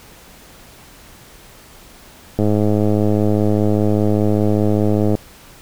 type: click train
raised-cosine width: 2 ms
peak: -4 dBFS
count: 291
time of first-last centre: 2.39-5.152 s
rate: 105 Hz
effects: pink hiss -43 dBFS RMS until 5.61 s